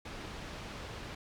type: low-pass noise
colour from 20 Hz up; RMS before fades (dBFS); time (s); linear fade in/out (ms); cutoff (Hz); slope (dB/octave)
pink; -44; 0.05-1.15; 5; 4500; 12
effects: none